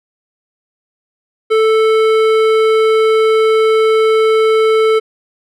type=tone with hard clipping; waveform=triangle; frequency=440 Hz; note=A4; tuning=in tune; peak=-10 dBFS; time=1.5-5 s; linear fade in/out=20 ms; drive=17 dB; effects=none